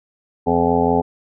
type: harmonic tone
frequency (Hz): 85.4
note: F2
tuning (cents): -38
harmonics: 1 / 2 / 3 / 5 / 6 / 7 / 8 / 9 / 10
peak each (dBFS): -28 / -24 / -20 / -19 / -24 / -28 / -28 / -21 / -23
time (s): 0.46-1.02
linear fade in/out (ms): 20
effects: none